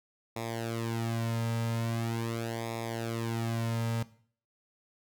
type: tone with flanger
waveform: sawtooth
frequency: 115.1 Hz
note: A#2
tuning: 22 cents flat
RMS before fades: -33 dBFS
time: 0.36-4.03 s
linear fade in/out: 5 ms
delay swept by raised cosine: 0.66 to 2.76 ms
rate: 0.42 Hz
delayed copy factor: -0.8
effects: noise-tail reverb RT60 0.5 s tail -17 dB re dry